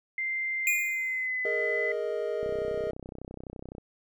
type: tone with pitch glide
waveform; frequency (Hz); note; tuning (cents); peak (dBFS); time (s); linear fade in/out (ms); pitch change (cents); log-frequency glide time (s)
sine; 2089 to 2011; C7 to B6; -3 to +31; -28; 0.18-1.92; 2; -66; 0.82-1.43
type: tone with exponential decay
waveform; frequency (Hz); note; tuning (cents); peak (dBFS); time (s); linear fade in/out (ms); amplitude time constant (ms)
square; 2444; D#7; -32; -22; 0.67-1.27; 1; 130
type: chord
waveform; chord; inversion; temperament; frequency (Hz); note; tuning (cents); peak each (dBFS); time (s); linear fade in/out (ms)
triangle; Ab suspended second; none; just; 415.3 / 467.2 / 623; Ab4 / Bb4 / Eb5; 0 / +4 / +2; -31; 1.45-2.91; 2
type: click train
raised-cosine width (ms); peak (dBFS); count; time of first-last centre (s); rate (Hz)
2; -27; 44; 2.43-3.782; 31.8
effects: none